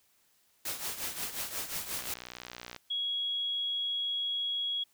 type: noise with tremolo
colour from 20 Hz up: white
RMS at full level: -34 dBFS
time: 0.65-2.14 s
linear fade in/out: 5 ms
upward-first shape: triangle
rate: 5.6 Hz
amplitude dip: 75%
type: click train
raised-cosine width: 0.2 ms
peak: -24 dBFS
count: 48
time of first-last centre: 1.99-2.763 s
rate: 60.8 Hz
type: tone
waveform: sine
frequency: 3322 Hz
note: G#7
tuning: in tune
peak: -30 dBFS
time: 2.9-4.84 s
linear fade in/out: 10 ms
effects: white hiss -69 dBFS RMS until 4.93 s